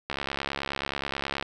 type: click train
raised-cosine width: 0.3 ms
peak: -13 dBFS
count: 93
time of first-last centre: 0.1-1.426 s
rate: 69.4 Hz
effects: none